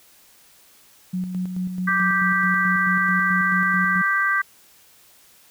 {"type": "tone with tremolo", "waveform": "sine", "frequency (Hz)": 183.1, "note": "F#3", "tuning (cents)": -18, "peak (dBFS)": -22, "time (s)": [1.13, 4.02], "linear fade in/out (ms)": 10, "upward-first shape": "square", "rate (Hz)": 4.6, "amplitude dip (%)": 45}
{"type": "harmonic tone", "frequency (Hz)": 392, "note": "G4", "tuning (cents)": 0, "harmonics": [3, 4, 5], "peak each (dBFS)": [-23, -20, -24], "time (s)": [1.87, 4.42], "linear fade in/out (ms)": 10}
{"effects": ["white hiss -53 dBFS RMS until 5.5 s"]}